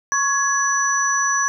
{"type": "tone cluster", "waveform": "sine", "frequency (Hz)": [1104, 1679, 5940], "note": ["C#6", "G#6", "F#8"], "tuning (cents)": [-7, 18, 6], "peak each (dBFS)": -21, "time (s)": [0.12, 1.48], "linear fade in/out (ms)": 0, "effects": []}